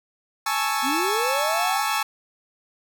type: chord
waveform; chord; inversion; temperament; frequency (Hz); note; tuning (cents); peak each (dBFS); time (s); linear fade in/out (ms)
sawtooth; A major seventh; third; equal; 830.6 / 880 / 1108.7 / 1318.5; G#5 / A5 / C#6 / E6; 0 / 0 / 0 / 0; -24; 0.46-2.03; 5
type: linear sweep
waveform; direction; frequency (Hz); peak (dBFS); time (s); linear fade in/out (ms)
sine; up; 240 to 830.6; -25; 0.82-1.83; 50
effects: none